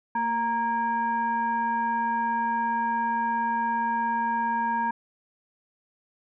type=tone with frequency modulation; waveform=sine; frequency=932.3 Hz; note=A#5; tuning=in tune; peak=-23 dBFS; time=0.15-4.91 s; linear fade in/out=5 ms; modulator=703 Hz; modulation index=0.64; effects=none